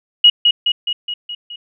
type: tone with echo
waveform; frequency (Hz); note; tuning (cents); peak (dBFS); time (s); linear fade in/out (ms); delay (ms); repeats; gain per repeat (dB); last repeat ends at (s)
sine; 2898; F#7; -37; -4; 0.24-0.3; 5; 210; 6; -4; 1.56
effects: none